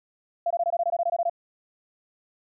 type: tone bursts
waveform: sine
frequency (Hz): 685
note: F5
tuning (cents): -34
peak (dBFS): -21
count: 13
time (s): 0.46-1.297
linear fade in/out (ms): 5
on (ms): 45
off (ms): 21
effects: none